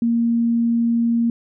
sine tone, 233.1 Hz, A#3, in tune, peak -15 dBFS, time 0.02-1.3 s, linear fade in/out 2 ms, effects none

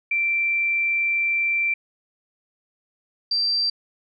sine tone pair in turn, 2349 / 4698 Hz, D7 / D8, 0 / 0 cents, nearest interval octave, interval 1200 cents, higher second, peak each -19 dBFS, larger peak neither, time 0.11-1.74 / 3.31-3.7 s, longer first, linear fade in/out 5 ms, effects none

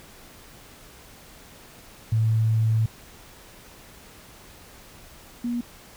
sine tone pair in turn, 111.2 / 239.5 Hz, A2 / A#3, +19 / +47 cents, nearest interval octave + minor second, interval 1328 cents, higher second, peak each -18 / -24 dBFS, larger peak first, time 2.12-2.86 / 5.44-5.61 s, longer first, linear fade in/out 5 ms, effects pink hiss -48 dBFS RMS until 5.96 s

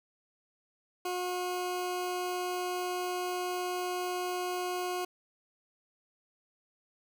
20% pulse tone, 360.8 Hz, F#4, 44 cents flat, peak -27 dBFS, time 1.05-5.05 s, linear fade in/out 5 ms, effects none

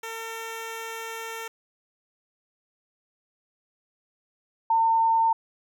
10% pulse / sine tone pair in turn, 452.5 / 905 Hz, A4 / A5, +48 / +48 cents, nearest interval octave, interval 1200 cents, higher second, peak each -25 / -18 dBFS, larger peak second, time 0.03-1.48 / 4.7-5.33 s, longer first, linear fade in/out 5 ms, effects none

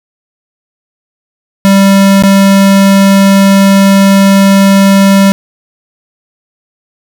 square tone with dropouts, 196 Hz, G3, in tune, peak -3 dBFS, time 1.65-5.32 s, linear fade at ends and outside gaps 0 ms, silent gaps 2.224-2.236 s, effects none

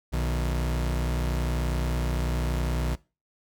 40% pulse tone pair together, 60.92 / 153.5 Hz, B1 / D#3, -23 / -23 cents, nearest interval octave + major third, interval 1600 cents, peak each -25 / -31 dBFS, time 0.12-2.96 s, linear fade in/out 20 ms, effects noise-tail reverb RT60 0.3 s tail -21 dB re dry

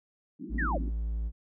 white band-pass noise, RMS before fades -39 dBFS, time 0.39-0.9 s, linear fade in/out 10 ms, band 160 to 340 Hz, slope 96 dB/octave
triangle tone, 55.6 Hz, A1, 19 cents sharp, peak -27 dBFS, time 0.49-1.32 s, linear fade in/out 50 ms
sine linear sweep, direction down, 1964 to 464.9 Hz, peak -29 dBFS, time 0.58-0.78 s, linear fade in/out 10 ms
effects none

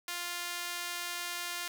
sawtooth tone with high-pass filter, 349.7 Hz, F4, 2 cents sharp, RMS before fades -38 dBFS, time 0.08-1.68 s, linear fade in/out 2 ms, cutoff 1600 Hz, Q 0.61, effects none

